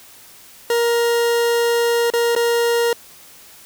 40% pulse tone with dropouts, 470 Hz, A#4, 14 cents sharp, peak -14 dBFS, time 0.7-2.93 s, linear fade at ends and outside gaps 2 ms, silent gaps 2.102-2.136 / 2.352-2.362 s, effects white hiss -44 dBFS RMS until 3.65 s

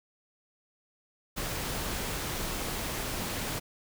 pink noise, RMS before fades -34 dBFS, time 1.36-3.6 s, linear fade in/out 20 ms, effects none

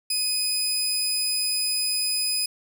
20% pulse tone pair together, 2502 / 5004 Hz, D#7 / D#8, +9 / +9 cents, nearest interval octave, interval 1200 cents, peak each -28 / -19 dBFS, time 0.1-2.46 s, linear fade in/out 5 ms, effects none

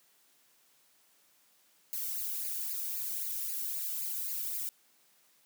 violet noise with flanger, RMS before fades -36 dBFS, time 1.93-4.69 s, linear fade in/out 0 ms, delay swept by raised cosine 0.43 to 1.39 ms, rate 3.8 Hz, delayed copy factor +0.85, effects white hiss -67 dBFS RMS until 5.45 s + high-pass 150 Hz 12 dB/octave

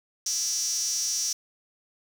sawtooth tone with high-pass filter, 334.8 Hz, E4, 27 cents sharp, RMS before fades -28 dBFS, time 0.26-1.33 s, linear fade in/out 5 ms, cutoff 5800 Hz, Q 9.3, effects 8-bit

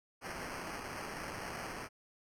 white noise with sample-and-hold, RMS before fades -43 dBFS, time 0.21-1.89 s, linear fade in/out 50 ms, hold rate 3675 Hz, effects low-pass 12000 Hz 12 dB/octave

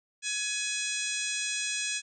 harmonic tone with a mistuned harmonic, 841 Hz, G#5, 22 cents sharp, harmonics 2 / 3 / 4 / 5 / 6 / 7 / 8 / 9 / 10, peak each -39 / -35 / -38 / -40 / -42 / -39 / -37 / -45 / -38 dBFS, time 0.22-2.02 s, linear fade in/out 50 ms, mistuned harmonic 5, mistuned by -62 cents, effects none

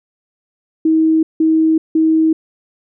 sine tone bursts, 318.9 Hz, D#4, 43 cents sharp, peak -9 dBFS, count 3, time 0.85-2.33 s, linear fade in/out 5 ms, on 380 ms, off 170 ms, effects none

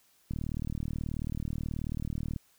click train, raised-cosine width 5 ms, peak -22 dBFS, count 80, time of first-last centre 0.31-2.362 s, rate 38.5 Hz, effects white hiss -66 dBFS RMS until 2.58 s

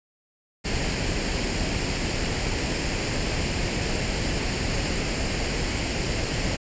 pink noise with comb filter, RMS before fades -26 dBFS, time 0.64-6.57 s, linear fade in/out 20 ms, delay 0.41 ms, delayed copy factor +0.5, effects resampled to 16000 Hz

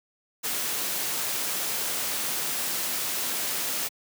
white noise, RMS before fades -29 dBFS, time 0.43-3.89 s, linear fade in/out 20 ms, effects high-pass 150 Hz 12 dB/octave

